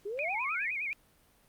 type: exponential sweep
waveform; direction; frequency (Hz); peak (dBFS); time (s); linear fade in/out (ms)
sine; up; 386.3 to 2093; -34; 0.05-0.71; 10
type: tone with vibrato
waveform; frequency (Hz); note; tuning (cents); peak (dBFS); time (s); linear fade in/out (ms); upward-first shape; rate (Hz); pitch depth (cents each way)
sine; 2318; D7; -23; -32; 0.19-0.93; 0; sine; 9.7; 150
effects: pink hiss -65 dBFS RMS until 1.48 s + Opus 48 kbps